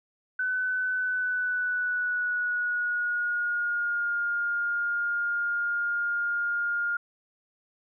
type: tone with pitch glide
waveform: sine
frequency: 1507 to 1414.2 Hz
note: F#6 to F6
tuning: +31 to +21 cents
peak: -25 dBFS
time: 0.39-6.97 s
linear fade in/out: 5 ms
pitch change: -110 cents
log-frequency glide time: 0.94-4.15 s
effects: none